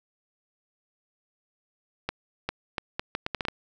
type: accelerating click train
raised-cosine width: 0.3 ms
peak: -12 dBFS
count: 10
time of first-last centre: 2.09-3.484 s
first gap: 400 ms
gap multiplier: 0.73
effects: none